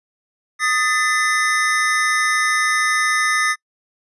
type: tone cluster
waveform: square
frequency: 1240 / 1770 / 2029 Hz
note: D#6 / A6 / B6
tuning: -6 / +10 / +46 cents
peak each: -21 dBFS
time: 0.59-3.56 s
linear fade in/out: 50 ms
effects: noise-tail reverb RT60 0.1 s tail -26 dB re dry + resampled to 24000 Hz